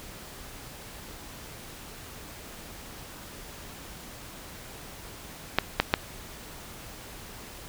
clicks, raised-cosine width 0.3 ms, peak -3 dBFS, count 3, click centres 5.586 / 5.8 / 5.939 s, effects pink hiss -44 dBFS RMS until 7.68 s

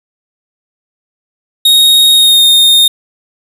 45% pulse tone with pitch glide, 3744 to 3682 Hz, A#7 to A#7, +7 to -22 cents, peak -3 dBFS, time 1.65-2.88 s, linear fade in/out 5 ms, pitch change -29 cents, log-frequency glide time 2.12-2.45 s, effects none

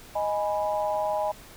sine chord, G# minor, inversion second, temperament equal, 622.3 / 830.6 / 987.8 Hz, D#5 / G#5 / B5, 0 / 0 / 0 cents, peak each -27 / -28 / -33 dBFS, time 0.15-1.32 s, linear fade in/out 10 ms, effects pink hiss -48 dBFS RMS until 1.56 s

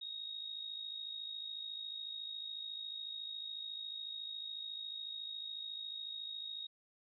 sine tone with amplitude modulation, 3753 Hz, A#7, 11 cents sharp, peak -39 dBFS, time 0.01-6.67 s, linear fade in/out 10 ms, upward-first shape sine, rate 54 Hz, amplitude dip 60%, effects none

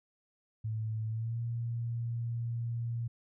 sine tone with pitch glide, 110 to 117.22 Hz, A2 to A#2, 0 to +10 cents, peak -32 dBFS, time 0.64-3.08 s, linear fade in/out 10 ms, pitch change +110 cents, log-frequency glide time 1.08-1.4 s, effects none

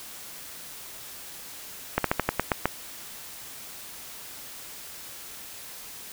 slowing click train, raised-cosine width 0.5 ms, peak -6 dBFS, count 8, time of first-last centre 1.98-2.656 s, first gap 63 ms, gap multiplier 1.14, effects white hiss -42 dBFS RMS until 6.12 s

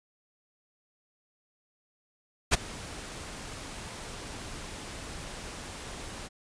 pink noise with ADSR envelope, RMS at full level -19 dBFS, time 2.51-6.29 s, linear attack 28 ms, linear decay 17 ms, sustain -22 dB, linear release 32 ms, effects resampled to 22050 Hz

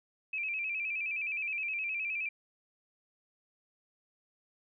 sine tone with vibrato, 2466 Hz, D#7, 16 cents flat, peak -32 dBFS, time 0.33-2.29 s, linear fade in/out 5 ms, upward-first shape square, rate 9.6 Hz, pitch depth 71 cents each way, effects none

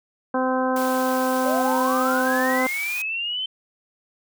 harmonic tone, 257.9 Hz, C4, 25 cents flat, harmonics 1 / 2 / 3 / 4 / 5 / 6, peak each -24 / -24 / -27 / -27 / -33 / -32 dBFS, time 0.34-2.67 s, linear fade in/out 5 ms
white high-pass noise, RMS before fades -35 dBFS, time 0.76-3.02 s, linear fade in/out 2 ms, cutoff 770 Hz, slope 96 dB/octave
sine linear sweep, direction up, 539 to 3100 Hz, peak -24 dBFS, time 1.45-3.46 s, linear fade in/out 5 ms
effects none

